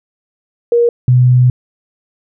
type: tone pair in turn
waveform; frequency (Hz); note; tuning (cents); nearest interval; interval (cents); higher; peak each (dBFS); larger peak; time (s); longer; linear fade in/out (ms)
sine; 473.1 / 125.31; A#4 / B2; +26 / +26; octave + major seventh; 2300; first; -7 / -5; second; 0.72-0.89 / 1.08-1.5; second; 2
effects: none